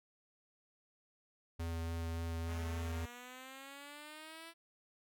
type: tone with vibrato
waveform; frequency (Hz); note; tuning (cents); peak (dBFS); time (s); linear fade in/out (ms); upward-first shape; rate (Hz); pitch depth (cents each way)
square; 83; E2; +12; -38; 1.59-3.06; 10; sine; 3.5; 10
type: exponential sweep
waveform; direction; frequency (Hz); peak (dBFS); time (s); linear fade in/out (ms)
5% pulse; up; 207.7 to 335.4; -38; 2.46-4.54; 50
effects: none